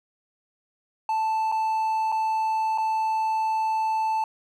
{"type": "tone with dropouts", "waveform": "triangle", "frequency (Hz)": 880, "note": "A5", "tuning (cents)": 0, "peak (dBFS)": -20, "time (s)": [1.09, 4.24], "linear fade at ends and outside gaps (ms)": 2, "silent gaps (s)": [[1.517, 1.522], [2.119, 2.123], [2.777, 2.782]], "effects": []}